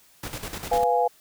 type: noise with tremolo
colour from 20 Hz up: pink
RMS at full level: -33 dBFS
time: 0.23-0.84 s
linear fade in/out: 5 ms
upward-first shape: square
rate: 10 Hz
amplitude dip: 60%
type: chord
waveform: sine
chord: F diminished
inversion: second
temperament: equal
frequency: 493.9 / 698.5 / 830.6 Hz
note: Cb5 / F5 / Ab5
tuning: 0 / 0 / 0 cents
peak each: -23 dBFS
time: 0.71-1.08 s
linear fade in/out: 10 ms
effects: white hiss -57 dBFS RMS until 1.2 s